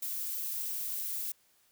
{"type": "noise", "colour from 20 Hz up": "violet", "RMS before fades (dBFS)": -36, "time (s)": [0.02, 1.32], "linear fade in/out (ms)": 5, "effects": ["white hiss -68 dBFS RMS until 1.71 s"]}